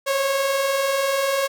sawtooth tone pair together, 529 / 549.3 Hz, C5 / C#5, +19 / -16 cents, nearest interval minor second, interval 65 cents, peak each -25 / -16 dBFS, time 0.06-1.48 s, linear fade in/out 20 ms, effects none

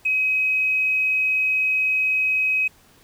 triangle tone, 2536 Hz, D#7, 32 cents sharp, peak -14 dBFS, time 0.05-2.68 s, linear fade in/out 10 ms, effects tanh soft clip ceiling -16 dBFS + pink hiss -54 dBFS RMS until 3.03 s

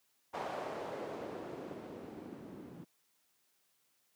blue noise with low-pass filter sweep, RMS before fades -44 dBFS, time 0.33-2.85 s, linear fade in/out 20 ms, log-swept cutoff 760 to 220 Hz, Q 1.5, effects white hiss -75 dBFS RMS until 4.15 s + high-pass 100 Hz 12 dB/octave

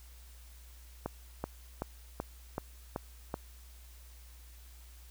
click train, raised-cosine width 1 ms, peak -20 dBFS, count 7, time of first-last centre 1.06-3.341 s, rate 2.63 Hz, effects added 60 Hz sine -51 dBFS peak until 5.1 s + white hiss -60 dBFS RMS until 5.1 s

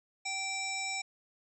harmonic tone with a mistuned harmonic, 772 Hz, G5, 27 cents flat, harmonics 1 / 3 / 5 / 7 / 9 / 10, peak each -41 / -36 / -45 / -42 / -45 / -42 dBFS, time 0.25-1.02 s, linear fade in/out 10 ms, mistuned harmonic 3, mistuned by +16 cents, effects none

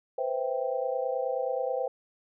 sine chord, C major seventh, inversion third, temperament equal, 493.9 / 523.3 / 659.3 / 784 Hz, B4 / C5 / E5 / G5, 0 / 0 / 0 / 0 cents, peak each -33 / -30 / -36 / -35 dBFS, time 0.18-1.88 s, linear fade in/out 5 ms, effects none

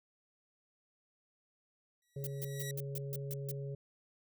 10% pulse tone with exponential growth, 1927 Hz, B6, 43 cents flat, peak -31 dBFS, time 2.02-2.71 s, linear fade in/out 2 ms, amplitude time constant 150 ms
harmonic tone, 138.59 Hz, C#3, in tune, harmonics 1 / 3 / 4, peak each -39 / -46 / -51 dBFS, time 2.16-3.75 s, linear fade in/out 5 ms
violet noise bursts, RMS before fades -42 dBFS, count 8, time 2.24-3.514 s, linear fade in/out 0 ms, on 28 ms, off 150 ms
effects none

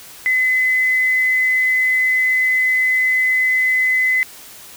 sine tone, 2027 Hz, B6, 45 cents sharp, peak -13 dBFS, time 0.26-4.23 s, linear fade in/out 0 ms, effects white hiss -39 dBFS RMS until 4.76 s

